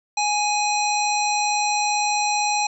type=harmonic tone with a mistuned harmonic; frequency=833 Hz; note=G#5; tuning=5 cents sharp; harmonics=1 / 3 / 5 / 7 / 9; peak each=-21 / -26 / -28 / -29 / -31 dBFS; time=0.17-2.67 s; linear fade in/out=5 ms; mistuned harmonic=5; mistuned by=-24 cents; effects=none